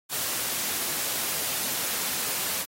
white noise, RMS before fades -29 dBFS, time 0.09-2.66 s, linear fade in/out 50 ms, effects high-pass 100 Hz 12 dB/octave + AAC 48 kbps

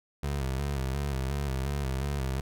25% pulse tone with vibrato, 68.3 Hz, C#2, 25 cents flat, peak -25 dBFS, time 0.23-2.41 s, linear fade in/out 5 ms, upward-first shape square, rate 2.8 Hz, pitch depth 64 cents each way, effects none

